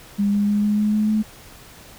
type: tone with pitch steps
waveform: sine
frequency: 202.3 / 204.4 / 206.6 / 208.7 / 210.9 / 213.1 / 215.3 Hz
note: G#3 / G#3 / G#3 / G#3 / G#3 / G#3 / A3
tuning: -45 / -27 / -9 / +9 / +27 / +45 / -37 cents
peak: -16 dBFS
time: 0.18-1.23 s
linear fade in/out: 20 ms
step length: 150 ms
effects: pink hiss -44 dBFS RMS until 1.98 s

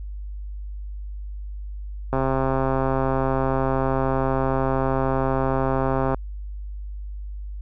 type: click train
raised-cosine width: 1 ms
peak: -9 dBFS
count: 535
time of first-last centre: 2.13-6.145 s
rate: 133 Hz
effects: added 50 Hz sine -30 dBFS peak until 7.61 s

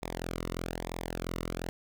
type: tone with flanger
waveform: sawtooth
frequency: 42.88 Hz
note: F1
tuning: 31 cents flat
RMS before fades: -37 dBFS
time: 0.02-1.69 s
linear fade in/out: 0 ms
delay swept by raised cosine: 0.67 to 1.23 ms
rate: 1.1 Hz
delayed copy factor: -0.8
effects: none

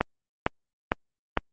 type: click train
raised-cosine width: 0.5 ms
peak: -6 dBFS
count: 4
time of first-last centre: 0.01-1.374 s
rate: 2.2 Hz
effects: Opus 32 kbps

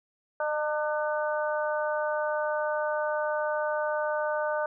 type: harmonic tone with a mistuned harmonic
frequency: 300 Hz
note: D4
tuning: 37 cents sharp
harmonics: 2 / 3 / 4 / 5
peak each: -28 / -33 / -36 / -34 dBFS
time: 0.4-4.66 s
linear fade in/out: 2 ms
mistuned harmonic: 2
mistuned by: +18 cents
effects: none

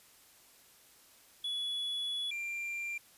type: tone pair in turn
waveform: triangle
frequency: 3400 / 2376 Hz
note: G#7 / D7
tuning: +40 / +20 cents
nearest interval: tritone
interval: 620 cents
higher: first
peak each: -32 / -34 dBFS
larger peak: first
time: 1.44-2.31 / 2.31-2.98 s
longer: first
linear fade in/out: 5 ms
effects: white hiss -61 dBFS RMS until 3.17 s + resampled to 32000 Hz

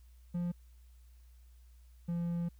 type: tone pair in turn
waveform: triangle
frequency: 174.61 / 171.31 Hz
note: F3 / F3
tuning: 0 / -33 cents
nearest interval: unison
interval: 33 cents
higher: first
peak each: -30 / -30 dBFS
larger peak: neither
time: 0.34-0.52 / 2.08-2.49 s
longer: second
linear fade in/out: 10 ms
effects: added 60 Hz sine -55 dBFS peak until 2.59 s + white hiss -73 dBFS RMS until 2.59 s

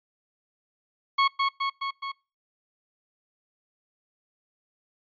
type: tone with echo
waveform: sawtooth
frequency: 1100 Hz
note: C#6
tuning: 14 cents flat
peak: -15 dBFS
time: 1.18-1.28 s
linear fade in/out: 10 ms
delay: 210 ms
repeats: 4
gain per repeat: -3 dB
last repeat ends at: 2.12 s
effects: noise-tail reverb RT60 0.3 s tail -26 dB re dry + resampled to 11025 Hz

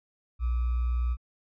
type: tone with sample-and-hold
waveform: sine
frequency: 60.5 Hz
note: B1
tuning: 35 cents flat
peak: -24 dBFS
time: 0.39-1.17 s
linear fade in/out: 50 ms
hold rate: 1225 Hz
effects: low-pass 2000 Hz 12 dB/octave

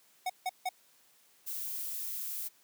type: tone bursts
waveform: square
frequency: 740 Hz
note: F#5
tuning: in tune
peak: -31 dBFS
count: 3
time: 0.26-0.691 s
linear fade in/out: 5 ms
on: 37 ms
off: 160 ms
type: noise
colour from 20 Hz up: violet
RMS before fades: -38 dBFS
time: 1.46-2.49 s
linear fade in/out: 20 ms
effects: white hiss -65 dBFS RMS until 2.63 s + high-pass 150 Hz 12 dB/octave

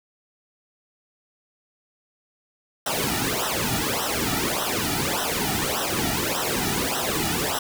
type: noise with flanger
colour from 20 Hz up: pink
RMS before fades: -25 dBFS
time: 2.86-7.59 s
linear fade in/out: 5 ms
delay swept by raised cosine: 0.43 to 1.93 ms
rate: 1.7 Hz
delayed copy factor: -1
effects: none

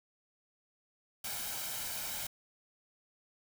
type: noise with comb filter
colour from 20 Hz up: white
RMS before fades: -39 dBFS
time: 1.24-2.27 s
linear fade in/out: 5 ms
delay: 1.3 ms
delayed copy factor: +0.55
effects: none

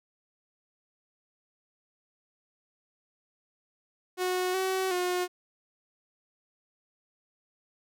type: tone with pitch steps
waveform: sawtooth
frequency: 365.8 / 377.9 / 359.8 Hz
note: F#4 / F#4 / F#4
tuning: -20 / +37 / -48 cents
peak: -23 dBFS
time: 4.17-5.28 s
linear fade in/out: 50 ms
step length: 370 ms
effects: none

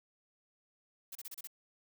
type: noise bursts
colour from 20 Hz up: blue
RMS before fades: -45 dBFS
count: 6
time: 1.12-1.473 s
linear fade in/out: 5 ms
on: 33 ms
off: 31 ms
effects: none

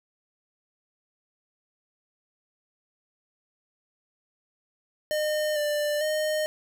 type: tone with pitch steps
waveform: square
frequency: 609 / 593 / 615 Hz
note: D#5 / D5 / D#5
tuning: -37 / +17 / -20 cents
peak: -25 dBFS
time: 5.11-6.46 s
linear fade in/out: 0 ms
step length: 450 ms
effects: 9-bit

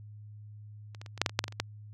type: clicks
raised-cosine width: 0.2 ms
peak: -30 / -27 / -29 / -26 / -6 / -8 / -24 / -6 / -13 / -20 / -29 / -11 dBFS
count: 12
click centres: 0.948 / 1.015 / 1.062 / 1.177 / 1.216 / 1.262 / 1.295 / 1.391 / 1.441 / 1.481 / 1.524 / 1.6 s
effects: added 105 Hz sine -45 dBFS peak until 1.93 s

